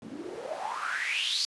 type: noise with band-pass filter sweep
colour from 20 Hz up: white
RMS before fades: -33 dBFS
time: 0.02-1.45 s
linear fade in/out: 0 ms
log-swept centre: 210 to 4800 Hz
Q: 7.5
effects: resampled to 24000 Hz